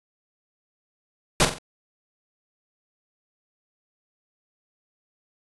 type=noise with echo; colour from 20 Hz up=pink; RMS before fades=-17 dBFS; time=1.4-1.45 s; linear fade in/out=2 ms; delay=45 ms; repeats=3; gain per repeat=-8 dB; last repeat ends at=1.585 s; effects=resampled to 24000 Hz